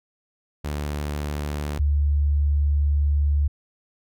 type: tone pair in turn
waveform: sawtooth / sine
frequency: 73.6 / 72.54 Hz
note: D2 / D2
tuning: +4 / -21 cents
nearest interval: unison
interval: 25 cents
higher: first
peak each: -22 / -17 dBFS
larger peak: second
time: 0.64-1.79 / 1.79-3.48 s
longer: second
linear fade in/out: 10 ms
effects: none